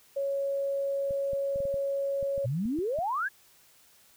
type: tone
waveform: sine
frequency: 554.4 Hz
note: C#5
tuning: in tune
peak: -27 dBFS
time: 0.16-2.46 s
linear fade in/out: 10 ms
type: clicks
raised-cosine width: 5 ms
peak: -31 dBFS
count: 11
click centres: 1.108 / 1.333 / 1.559 / 1.604 / 1.654 / 1.742 / 2.228 / 2.379 / 2.656 / 2.788 / 2.988 s
type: exponential sweep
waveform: sine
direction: up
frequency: 110 to 1723 Hz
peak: -27 dBFS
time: 2.44-3.29 s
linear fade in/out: 20 ms
effects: white hiss -60 dBFS RMS until 4.16 s